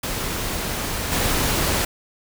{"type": "noise with level steps", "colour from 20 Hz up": "pink", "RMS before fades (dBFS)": [-26, -21], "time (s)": [0.03, 1.85], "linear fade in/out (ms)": 5, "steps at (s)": 1.11, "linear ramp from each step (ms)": 20, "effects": []}